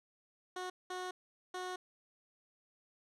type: tone bursts at uneven times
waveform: 15% pulse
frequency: 366.1 Hz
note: F#4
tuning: 18 cents flat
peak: -33 dBFS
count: 3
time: 0.56-0.7 / 0.9-1.11 / 1.54-1.76 s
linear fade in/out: 5 ms
effects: low-pass 8000 Hz 12 dB/octave